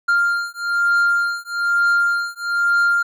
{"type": "beating tone pair", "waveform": "triangle", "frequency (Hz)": [1396.9, 1398], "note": ["F6", "F6"], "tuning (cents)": [0, 1], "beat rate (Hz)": 1.1, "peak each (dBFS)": -17, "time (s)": [0.08, 3.03], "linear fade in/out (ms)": 10, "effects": []}